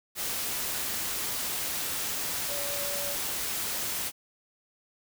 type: tone in noise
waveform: sine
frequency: 571 Hz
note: D5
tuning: 49 cents flat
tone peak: -37 dBFS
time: 2.47-3.17 s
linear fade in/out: 50 ms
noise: white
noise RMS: -32 dBFS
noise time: 0.15-4.12 s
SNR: -8 dB
effects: none